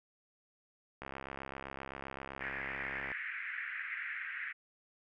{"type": "click train", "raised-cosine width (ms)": 0.5, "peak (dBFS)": -27, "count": 143, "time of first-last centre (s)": [1.02, 3.117], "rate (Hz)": 67.7}
{"type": "band-pass noise", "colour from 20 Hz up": "pink", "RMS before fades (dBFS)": -41, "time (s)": [2.4, 4.53], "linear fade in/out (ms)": 20, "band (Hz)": [1600, 2200], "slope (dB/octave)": 48}
{"effects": []}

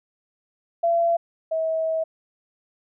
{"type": "tone pair in turn", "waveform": "sine", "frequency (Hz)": [678, 643.8], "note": ["E5", "E5"], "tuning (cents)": [49, -41], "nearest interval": "minor second", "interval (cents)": 90, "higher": "first", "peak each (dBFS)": [-17, -21], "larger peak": "first", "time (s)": [[0.83, 1.17], [1.51, 2.04]], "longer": "second", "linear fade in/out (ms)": 10, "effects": []}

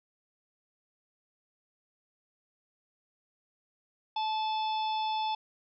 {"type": "harmonic tone", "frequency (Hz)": 870, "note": "A5", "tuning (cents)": -20, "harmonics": [1, 3, 4, 5, 6], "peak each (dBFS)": [-29, -44, -39, -49, -47], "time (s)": [4.16, 5.35], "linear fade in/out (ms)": 5, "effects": []}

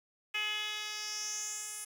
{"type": "tone with band-pass filter sweep", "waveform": "10% pulse", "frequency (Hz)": 423, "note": "G#4", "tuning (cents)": 32, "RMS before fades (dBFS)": -38, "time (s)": [0.34, 1.85], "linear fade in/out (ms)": 10, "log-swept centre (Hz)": [2700, 9500], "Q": 3.9, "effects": ["9-bit"]}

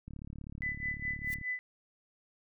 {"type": "click train", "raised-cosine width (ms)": 5, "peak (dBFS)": -32, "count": 49, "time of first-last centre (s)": [0.08, 1.413], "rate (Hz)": 36}
{"type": "tone with tremolo", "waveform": "sine", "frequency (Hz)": 2000, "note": "B6", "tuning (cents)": 21, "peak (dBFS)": -31, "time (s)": [0.62, 1.59], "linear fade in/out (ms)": 0, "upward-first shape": "sine", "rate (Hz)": 4.8, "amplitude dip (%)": 85}
{"type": "noise with exponential growth", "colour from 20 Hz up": "blue", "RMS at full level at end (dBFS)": -41, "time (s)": [1.23, 1.34], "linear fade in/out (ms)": 0, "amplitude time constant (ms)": 22}
{"effects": []}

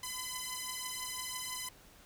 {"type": "beating tone pair", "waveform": "5% pulse", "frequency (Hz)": [1010, 1016], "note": ["B5", "B5"], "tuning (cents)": [39, 49], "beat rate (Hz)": 6, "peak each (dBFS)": [-29, -29], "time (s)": [0.03, 1.69], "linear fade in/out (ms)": 5, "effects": ["pink hiss -59 dBFS RMS until 2.05 s"]}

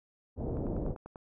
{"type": "low-pass noise", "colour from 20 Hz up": "pink", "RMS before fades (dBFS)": -34, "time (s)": [0.36, 0.96], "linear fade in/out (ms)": 50, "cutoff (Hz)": 590, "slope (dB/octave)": 24}
{"type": "click train", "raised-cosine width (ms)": 1, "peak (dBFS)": -31, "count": 7, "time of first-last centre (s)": [0.57, 1.158], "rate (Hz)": 10.2}
{"effects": []}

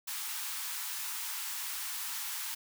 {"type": "high-pass noise", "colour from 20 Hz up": "white", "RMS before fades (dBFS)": -38, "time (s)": [0.07, 2.55], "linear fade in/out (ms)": 10, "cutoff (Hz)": 820, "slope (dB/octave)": 96, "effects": []}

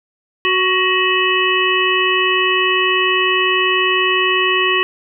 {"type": "harmonic tone with a mistuned harmonic", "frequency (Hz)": 370, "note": "F#4", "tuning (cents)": 0, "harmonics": [1, 3, 5, 7, 8], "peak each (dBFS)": [-19, -19, -19, -19, -19], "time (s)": [0.45, 4.83], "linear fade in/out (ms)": 0, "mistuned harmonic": 5, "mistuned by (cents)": 41, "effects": []}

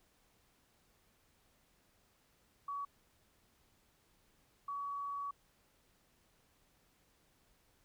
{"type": "tone bursts at uneven times", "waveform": "sine", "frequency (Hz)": 1131, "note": "C#6", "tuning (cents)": 34, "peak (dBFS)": -38, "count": 2, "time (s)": [[2.68, 2.85], [4.68, 5.31]], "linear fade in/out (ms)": 5, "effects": ["pink hiss -72 dBFS RMS until 7.84 s"]}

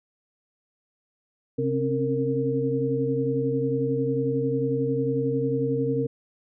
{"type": "tone cluster", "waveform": "sine", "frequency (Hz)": [133.5, 263.4, 274.5, 461], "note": ["C3", "C4", "C#4", "A#4"], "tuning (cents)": [35, 12, -17, -19], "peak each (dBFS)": [-28, -29, -31, -25], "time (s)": [1.58, 6.07], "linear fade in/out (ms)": 10, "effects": []}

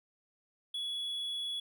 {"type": "tone", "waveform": "triangle", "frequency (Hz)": 3382, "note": "G#7", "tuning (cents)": 31, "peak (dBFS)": -33, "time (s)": [0.74, 1.6], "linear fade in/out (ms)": 5, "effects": []}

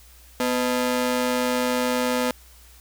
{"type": "ring-modulated tone", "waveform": "sawtooth", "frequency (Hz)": 376.1, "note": "F#4", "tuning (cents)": 28, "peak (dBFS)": -14, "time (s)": [0.4, 2.31], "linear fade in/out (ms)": 2, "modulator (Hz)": 128, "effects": ["added 60 Hz sine -49 dBFS peak until 2.8 s", "white hiss -52 dBFS RMS until 2.8 s"]}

